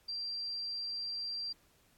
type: tone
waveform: sine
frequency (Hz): 4721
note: D8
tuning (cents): +8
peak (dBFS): -36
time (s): 0.08-1.53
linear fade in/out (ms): 10
effects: pink hiss -68 dBFS RMS until 1.97 s + AAC 64 kbps